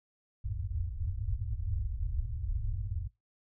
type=low-pass noise; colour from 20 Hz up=white; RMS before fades=-34 dBFS; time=0.44-3.08 s; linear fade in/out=10 ms; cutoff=110 Hz; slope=96 dB/octave; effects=noise-tail reverb RT60 0.2 s tail -21 dB re dry